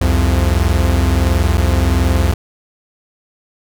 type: tone pair together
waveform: 45% pulse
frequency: 65.41 / 86.83 Hz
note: C2 / F2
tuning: 0 / -9 cents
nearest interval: perfect fourth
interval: 491 cents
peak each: -14 dBFS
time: 0.01-2.34 s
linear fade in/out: 5 ms
effects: none